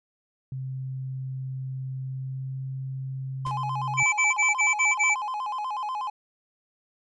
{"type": "tone with pitch glide", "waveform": "sine", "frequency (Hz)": [131.5, 132.72], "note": ["C3", "C3"], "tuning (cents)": [9, 25], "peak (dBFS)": -30, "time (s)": [0.52, 4.03], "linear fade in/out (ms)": 2, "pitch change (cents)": 16, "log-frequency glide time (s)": [2.02, 2.64]}
{"type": "tone with vibrato", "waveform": "triangle", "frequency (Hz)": 932.3, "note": "A#5", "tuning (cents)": 0, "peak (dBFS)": -26, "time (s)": [3.45, 6.1], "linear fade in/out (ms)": 5, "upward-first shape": "square", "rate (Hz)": 8.2, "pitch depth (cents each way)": 180}
{"type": "noise with exponential decay", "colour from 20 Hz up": "pink", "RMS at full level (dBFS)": -38, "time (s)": [3.46, 3.62], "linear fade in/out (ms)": 5, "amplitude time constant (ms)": 33}
{"type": "tone bursts", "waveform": "square", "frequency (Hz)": 2317, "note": "D7", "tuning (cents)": -24, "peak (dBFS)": -20, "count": 6, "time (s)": [3.97, 5.15], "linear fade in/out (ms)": 20, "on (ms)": 160, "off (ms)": 44}
{"effects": ["resampled to 22050 Hz"]}